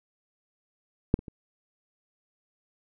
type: clicks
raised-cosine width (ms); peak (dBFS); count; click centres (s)
3; -6 / -27 / -27; 3; 1.141 / 1.191 / 1.282
effects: none